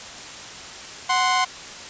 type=tone pair together; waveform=sawtooth; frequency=740 / 1046.5 Hz; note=F#5 / C6; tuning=0 / 0 cents; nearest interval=tritone; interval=600 cents; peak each=-18 / -16 dBFS; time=1.09-1.45 s; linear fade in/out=10 ms; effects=white hiss -37 dBFS RMS until 1.89 s + resampled to 16000 Hz